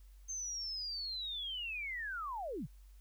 sine linear sweep, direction down, 6360 to 98 Hz, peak -38 dBFS, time 0.28-2.67 s, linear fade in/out 20 ms, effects added 48 Hz sine -54 dBFS peak until 3 s + white hiss -72 dBFS RMS until 3 s

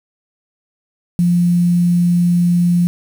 sine tone with quantisation, 174.61 Hz, F3, in tune, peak -10 dBFS, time 1.19-2.87 s, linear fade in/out 0 ms, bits 6, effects none

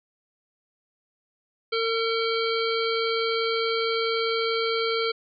harmonic tone, 454.1 Hz, A#4, 45 cents flat, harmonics 1 / 3 / 5 / 7 / 9 / 10, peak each -25 / -30 / -32 / -33 / -35 / -35 dBFS, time 1.72-5.12 s, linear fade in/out 10 ms, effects none

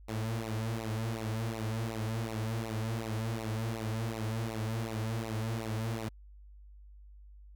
sawtooth tone with flanger, 111.6 Hz, A2, 25 cents sharp, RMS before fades -35 dBFS, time 0.08-6.09 s, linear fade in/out 10 ms, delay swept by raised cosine 0.6 to 6.4 ms, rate 2.7 Hz, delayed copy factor -0.85, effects added 50 Hz sine -50 dBFS peak until 7.55 s

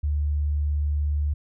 sine tone, 73.6 Hz, D2, 4 cents sharp, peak -21 dBFS, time 0.03-1.34 s, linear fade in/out 10 ms, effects none

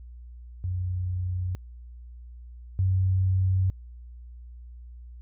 sine tone pair in turn, 91 / 93.94 Hz, F#2 / F#2, -28 / +27 cents, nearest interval minor second, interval 55 cents, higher second, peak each -26 / -20 dBFS, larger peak second, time 0.64-1.55 / 2.79-3.7 s, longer neither, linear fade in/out 0 ms, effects added 60 Hz sine -41 dBFS peak until 5.21 s

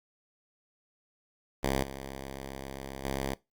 5% pulse tone with level steps, 67.5 Hz, C#2, 45 cents flat, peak -16 / -28 / -20 dBFS, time 1.63-3.34 s, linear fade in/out 5 ms, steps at 1.83 / 3.04 s, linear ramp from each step 2 ms, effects noise-tail reverb RT60 0.2 s tail -21 dB re dry + Opus 48 kbps

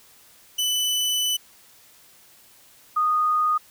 sawtooth / sine tone pair in turn, 2992 / 1235.7 Hz, F#7 / D#6, +19 / -12 cents, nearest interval octave + minor third, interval 1531 cents, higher first, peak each -18 dBFS, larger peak neither, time 0.58-1.37 / 2.96-3.58 s, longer first, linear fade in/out 10 ms, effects white hiss -53 dBFS RMS until 3.7 s

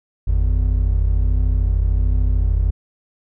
triangle tone pair together, 49.48 / 82.9 Hz, G1 / E2, +17 / +10 cents, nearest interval major sixth, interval 893 cents, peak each -13 / -18 dBFS, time 0.27-2.71 s, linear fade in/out 10 ms, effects none

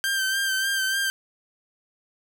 sawtooth tone with vibrato, 1569 Hz, G6, 1 cent sharp, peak -19 dBFS, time 0.04-1.1 s, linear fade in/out 0 ms, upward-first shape sine, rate 3.4 Hz, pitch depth 33 cents each way, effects 10-bit

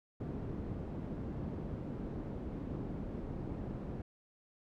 white low-pass noise, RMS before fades -41 dBFS, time 0.2-4.02 s, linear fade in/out 5 ms, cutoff 260 Hz, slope 12 dB/octave, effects none

